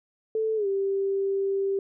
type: tone with pitch glide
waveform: sine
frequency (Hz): 440 to 392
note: A4 to G4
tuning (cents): 0 to 0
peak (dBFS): -23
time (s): 0.35-1.79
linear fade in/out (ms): 2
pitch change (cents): -200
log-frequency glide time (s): 0.56-0.67
effects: none